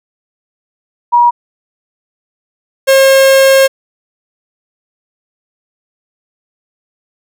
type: tone pair in turn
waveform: sine / 45% pulse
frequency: 958 / 537.7 Hz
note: A#5 / C5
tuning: +47 / +47 cents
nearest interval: minor seventh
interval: 1000 cents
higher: first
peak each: -4 dBFS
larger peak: neither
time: 1.12-1.31 / 2.87-3.68 s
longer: second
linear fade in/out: 20 ms
effects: none